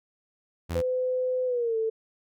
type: tone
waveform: sawtooth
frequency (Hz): 84.3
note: E2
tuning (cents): +39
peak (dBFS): -25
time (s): 0.69-0.82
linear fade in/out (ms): 20
type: tone with pitch glide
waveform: sine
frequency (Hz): 508 to 444.8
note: B4 to A4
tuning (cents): +49 to +19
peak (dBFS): -24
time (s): 0.75-1.9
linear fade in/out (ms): 10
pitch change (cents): -230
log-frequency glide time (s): 1.46-1.77
effects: none